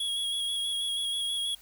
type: tone with vibrato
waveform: square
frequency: 3322 Hz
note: G#7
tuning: in tune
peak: -29 dBFS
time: 0-1.55 s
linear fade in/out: 5 ms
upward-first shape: square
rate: 6.2 Hz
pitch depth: 18 cents each way
effects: added 46 Hz sine -61 dBFS peak until 1.61 s + white hiss -56 dBFS RMS until 1.61 s